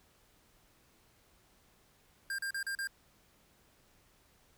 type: tone bursts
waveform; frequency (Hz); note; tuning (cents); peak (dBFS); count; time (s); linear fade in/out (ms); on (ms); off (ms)
square; 1598; G6; +33; -35; 5; 2.3-2.873; 2; 85; 37
effects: pink hiss -67 dBFS RMS until 4.57 s